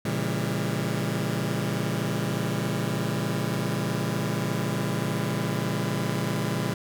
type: chord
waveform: sawtooth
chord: A# diminished seventh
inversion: none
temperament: just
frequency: 116.54 / 139.85 / 167.82 / 201.4 Hz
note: A#2 / C#3 / E3 / G3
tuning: 0 / +16 / +31 / +47 cents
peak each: -27 dBFS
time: 0.05-6.74 s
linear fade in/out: 5 ms
effects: none